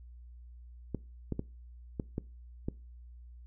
clicks, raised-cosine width 3 ms, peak -20 dBFS, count 6, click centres 0.947 / 1.323 / 1.394 / 1.998 / 2.181 / 2.685 s, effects noise-tail reverb RT60 0.3 s tail -22 dB re dry + added 60 Hz sine -48 dBFS peak until 3.46 s

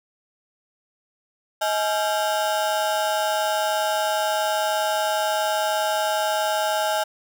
35% pulse ring-modulated tone, 739 Hz, F#5, 2 cents flat, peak -16 dBFS, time 1.61-7.04 s, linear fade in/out 10 ms, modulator 106 Hz, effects none

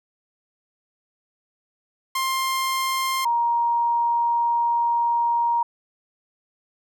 sawtooth / sine tone pair in turn, 1056 / 940.8 Hz, C6 / A#5, +16 / +16 cents, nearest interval major second, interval 200 cents, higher first, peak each -18 dBFS, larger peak neither, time 2.15-3.25 / 3.25-5.63 s, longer second, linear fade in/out 5 ms, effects none

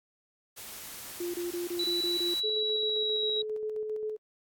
white noise, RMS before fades -43 dBFS, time 0.56-2.41 s, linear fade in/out 20 ms
sine tone bursts, 349.2 Hz, F4, in tune, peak -31 dBFS, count 7, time 1.2-2.342 s, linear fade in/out 5 ms, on 140 ms, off 27 ms
sine tone with pitch glide, 3951 to 3859 Hz, B7 to B7, 0 to -41 cents, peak -28 dBFS, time 1.79-3.42 s, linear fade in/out 5 ms, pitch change -41 cents, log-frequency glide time 1.93-3.3 s
sine tone with tremolo, 430 Hz, A4, 40 cents flat, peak -30 dBFS, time 2.43-4.17 s, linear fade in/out 20 ms, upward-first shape square, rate 7.5 Hz, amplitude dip 30%
effects AAC 64 kbps

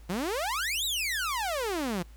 sawtooth exponential two-way sweep, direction up then down, 164.81 to 3983 to 164.81 Hz, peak -25 dBFS, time 0.09-2.03 s, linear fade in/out 10 ms, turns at 0.85 s, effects added 54 Hz sine -46 dBFS peak until 2.16 s + pink hiss -61 dBFS RMS until 2.16 s

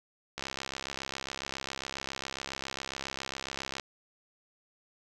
click train, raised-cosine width 0.2 ms, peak -18 dBFS, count 231, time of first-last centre 0.38-3.798 s, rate 67.3 Hz, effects none

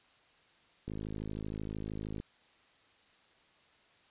click train, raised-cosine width 3 ms, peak -27 dBFS, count 71, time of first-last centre 0.88-2.201 s, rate 53 Hz, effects white hiss -65 dBFS RMS until 4.1 s + resampled to 8000 Hz

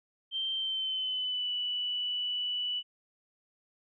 sine tone with pitch glide, 3136 to 2963 Hz, G7 to F#7, 0 to +2 cents, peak -30 dBFS, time 0.31-2.83 s, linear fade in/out 50 ms, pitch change -98 cents, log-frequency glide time 0.54-1.51 s, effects none

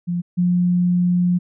sine tone pair in turn, 174.61 / 177.66 Hz, F3 / F3, 0 / +30 cents, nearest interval unison, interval 30 cents, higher second, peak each -19 / -14 dBFS, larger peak second, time 0.07-0.22 / 0.37-1.39 s, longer second, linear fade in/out 20 ms, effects none

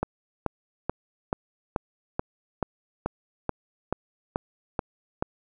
click train, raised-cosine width 1 ms, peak -11 dBFS, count 13, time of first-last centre 0.03-5.225 s, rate 2.31 Hz, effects none

